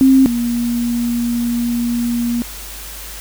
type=tone pair in turn; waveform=sine; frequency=265.5 / 237.6 Hz; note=C4 / A#3; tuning=+25 / +33 cents; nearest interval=major second; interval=192 cents; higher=first; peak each=-6 / -15 dBFS; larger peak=first; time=0.01-0.26 / 0.26-2.42 s; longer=second; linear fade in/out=0 ms; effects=added 50 Hz sine -34 dBFS peak until 3.2 s + white hiss -32 dBFS RMS until 3.2 s